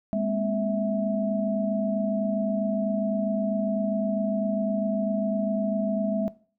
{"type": "tone cluster", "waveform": "sine", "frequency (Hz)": [205.6, 233.3, 257.8, 654], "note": ["G#3", "A#3", "C4", "E5"], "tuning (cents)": [-17, 2, -26, -14], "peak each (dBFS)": [-26, -34, -34, -27], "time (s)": [0.13, 6.28], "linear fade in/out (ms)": 0, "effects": ["noise-tail reverb RT60 0.4 s tail -18 dB re dry"]}